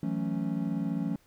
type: chord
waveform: triangle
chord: F# minor seventh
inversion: third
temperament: equal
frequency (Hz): 164.81 / 185 / 220 / 277.2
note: E3 / F#3 / A3 / C#4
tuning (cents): 0 / 0 / 0 / 0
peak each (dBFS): -32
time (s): 0.03-1.16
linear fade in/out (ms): 2
effects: pink hiss -65 dBFS RMS until 1.26 s